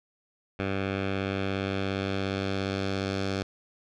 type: tone with low-pass filter sweep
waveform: 10% pulse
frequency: 97.2 Hz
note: G2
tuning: 14 cents flat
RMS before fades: -30 dBFS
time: 0.59-3.43 s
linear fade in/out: 5 ms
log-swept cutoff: 2600 to 4900 Hz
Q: 1.6
effects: none